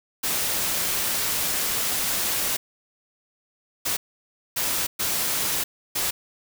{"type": "noise bursts at uneven times", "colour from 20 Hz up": "white", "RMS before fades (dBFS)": -25, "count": 5, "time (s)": [[0.23, 2.57], [3.85, 3.97], [4.56, 4.87], [4.99, 5.64], [5.95, 6.11]], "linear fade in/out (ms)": 10, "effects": []}